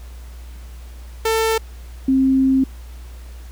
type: tone pair in turn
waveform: sawtooth / sine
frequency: 446.3 / 265.4 Hz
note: A4 / C4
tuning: +25 / +25 cents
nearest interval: major sixth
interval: 900 cents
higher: first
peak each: -12 dBFS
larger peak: neither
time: 1.25-1.58 / 2.08-2.64 s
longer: second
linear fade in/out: 5 ms
effects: added 60 Hz sine -33 dBFS peak until 3.51 s + pink hiss -48 dBFS RMS until 3.51 s